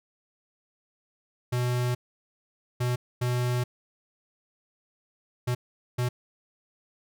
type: tone bursts at uneven times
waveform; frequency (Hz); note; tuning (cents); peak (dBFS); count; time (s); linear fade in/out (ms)
square; 123.47; B2; 0; -25; 5; 1.52-1.95 / 2.8-2.96 / 3.21-3.64 / 5.47-5.55 / 5.98-6.09; 10
effects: none